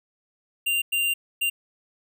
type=tone bursts at uneven times; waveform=square; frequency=2784 Hz; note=F7; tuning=6 cents flat; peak=-22 dBFS; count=3; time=0.66-0.82 / 0.92-1.14 / 1.41-1.5 s; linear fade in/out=10 ms; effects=none